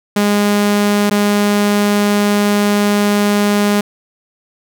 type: tone with dropouts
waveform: sawtooth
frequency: 205.5 Hz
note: G#3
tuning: 18 cents flat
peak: -7 dBFS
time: 0.16-3.81 s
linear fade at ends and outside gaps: 5 ms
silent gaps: 1.098-1.11 s
effects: none